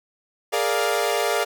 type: chord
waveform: sawtooth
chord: Bb dominant seventh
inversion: third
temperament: equal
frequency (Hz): 415.3 / 466.2 / 587.3 / 698.5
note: Ab4 / Bb4 / D5 / F5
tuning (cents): 0 / 0 / 0 / 0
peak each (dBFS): -22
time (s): 0.52-1.45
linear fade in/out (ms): 20
effects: none